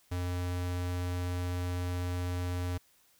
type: tone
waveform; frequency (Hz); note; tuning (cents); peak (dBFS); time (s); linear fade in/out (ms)
square; 89.2; F2; +37; -32; 0.11-2.78; 10
effects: white hiss -66 dBFS RMS until 3.19 s